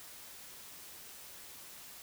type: silence
effects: white hiss -51 dBFS RMS until 2.02 s